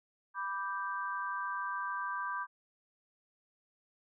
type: chord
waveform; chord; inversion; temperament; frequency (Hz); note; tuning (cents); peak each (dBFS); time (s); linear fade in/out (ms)
sine; G major; first; equal; 987.8 / 1174.7 / 1568; B5 / D6 / G6; 0 / 0 / 0; -39 / -38 / -39; 0.34-2.47; 50
effects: none